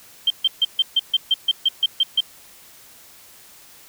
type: tone bursts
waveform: sine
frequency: 3147 Hz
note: G7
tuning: 6 cents sharp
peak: -13 dBFS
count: 12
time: 0.27-2.206 s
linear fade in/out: 5 ms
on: 33 ms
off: 140 ms
effects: white hiss -47 dBFS RMS until 3.88 s